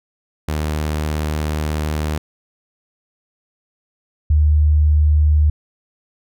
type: tone pair in turn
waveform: sawtooth / sine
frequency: 76.4 / 75.52 Hz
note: D#2 / D2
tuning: -31 / +49 cents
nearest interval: unison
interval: 20 cents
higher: first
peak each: -15 / -10 dBFS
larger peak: second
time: 0.48-2.18 / 4.3-5.5 s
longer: first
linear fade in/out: 5 ms
effects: none